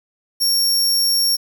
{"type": "tone", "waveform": "sawtooth", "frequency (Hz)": 5520, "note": "F8", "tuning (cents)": -21, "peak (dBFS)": -12, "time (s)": [0.4, 1.37], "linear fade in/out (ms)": 20, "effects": ["7-bit"]}